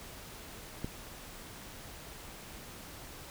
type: click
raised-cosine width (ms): 3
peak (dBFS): -22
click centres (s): 0.845
effects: pink hiss -48 dBFS RMS until 3.3 s